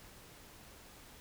silence, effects pink hiss -56 dBFS RMS until 1.2 s

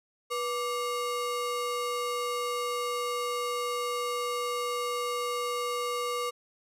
square ring-modulated tone, 830.6 Hz, G#5, in tune, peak -27 dBFS, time 0.3-6.31 s, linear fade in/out 20 ms, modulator 343 Hz, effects resampled to 32000 Hz + 11-bit

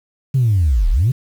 sine linear two-way sweep, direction down then up, 138.59 to 32.7 to 138.59 Hz, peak -10 dBFS, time 0.34-1.12 s, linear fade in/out 10 ms, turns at 0.9 s, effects tanh soft clip ceiling -8 dBFS + 7-bit

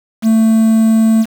triangle tone with quantisation, 222.4 Hz, A3, 19 cents sharp, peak -5 dBFS, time 0.22-1.26 s, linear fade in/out 50 ms, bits 5, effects none

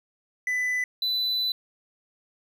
triangle tone pair in turn, 1997 / 3994 Hz, B6 / B7, +19 / +19 cents, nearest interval octave, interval 1200 cents, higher second, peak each -22 dBFS, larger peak neither, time 0.47-0.84 / 1.02-1.52 s, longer second, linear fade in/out 2 ms, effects none

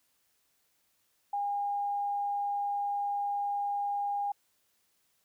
sine tone, 811 Hz, G#5, 41 cents flat, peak -29 dBFS, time 1.33-4.32 s, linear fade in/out 5 ms, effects white hiss -73 dBFS RMS until 5.24 s

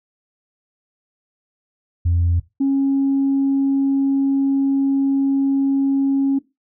sine tone pair in turn, 86.1 / 273.8 Hz, F2 / C#4, -24 / -21 cents, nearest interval octave + minor sixth, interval 2003 cents, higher second, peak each -13 dBFS, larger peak neither, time 2.05-2.4 / 2.6-6.39 s, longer second, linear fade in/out 10 ms, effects noise-tail reverb RT60 0.2 s tail -17 dB re dry + tanh soft clip ceiling -11 dBFS

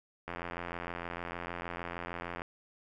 click train, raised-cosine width 0.5 ms, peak -23 dBFS, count 186, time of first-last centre 0.28-2.419 s, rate 86.5 Hz, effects none

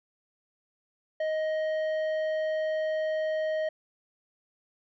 sine tone with tanh clipping, 626 Hz, D#5, 10 cents sharp, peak -28 dBFS, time 1.2-3.69 s, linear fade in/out 5 ms, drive 9 dB, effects none

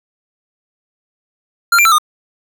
square tone with pitch steps, 1388 / 2369 / 1333 / 1223 Hz, F6 / D7 / E6 / D#6, -11 / +14 / +19 / -30 cents, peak -8 dBFS, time 1.72-1.984 s, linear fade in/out 5 ms, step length 66 ms, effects none

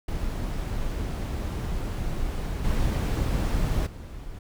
brown noise with level steps, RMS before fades -29 / -24 / -39 dBFS, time 0.08-4.39 s, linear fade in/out 5 ms, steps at 2.64 / 3.86 s, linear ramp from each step 10 ms, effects none

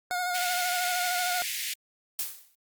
25% pulse tone with vibrato, 720 Hz, F#5, 47 cents flat, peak -24 dBFS, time 0.11-1.42 s, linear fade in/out 0 ms, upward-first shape sine, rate 13 Hz, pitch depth 30 cents each way
pink high-pass noise, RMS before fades -33 dBFS, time 0.34-1.74 s, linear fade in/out 10 ms, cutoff 1900 Hz, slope 48 dB/octave
blue noise with exponential decay, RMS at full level -28 dBFS, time 2.19-2.55 s, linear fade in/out 1 ms, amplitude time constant 78 ms
effects Opus 48 kbps

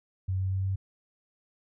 sine tone with pitch steps, 94.1 / 94.75 / 95.41 / 96.08 Hz, F#2 / F#2 / G2 / G2, +30 / +42 / -46 / -34 cents, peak -26 dBFS, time 0.28-0.76 s, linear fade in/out 10 ms, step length 120 ms, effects none

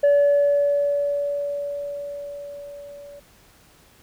sine tone with level ramp, 573 Hz, D5, 43 cents flat, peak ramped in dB -10 to -39 dBFS, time 0.03-3.2 s, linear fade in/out 10 ms, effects tanh soft clip ceiling -12 dBFS + pink hiss -54 dBFS RMS until 4.02 s

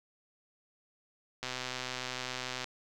click train, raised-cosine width 0.2 ms, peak -19 dBFS, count 155, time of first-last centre 1.43-2.643 s, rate 127 Hz, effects none

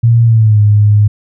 sine tone with pitch glide, 116.54 to 104.43 Hz, A#2 to G#2, 0 to +10 cents, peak -4 dBFS, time 0.03-1.08 s, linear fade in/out 10 ms, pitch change -190 cents, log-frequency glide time 0.24-0.6 s, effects none

